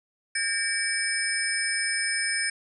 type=tone cluster; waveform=sine; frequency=1610 / 1814 / 2289 / 5210 / 8730 Hz; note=G6 / A#6 / D7 / E8 / C#9; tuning=+46 / -48 / -45 / -21 / -28 cents; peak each=-31 dBFS; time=0.35-2.5 s; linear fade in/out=5 ms; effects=none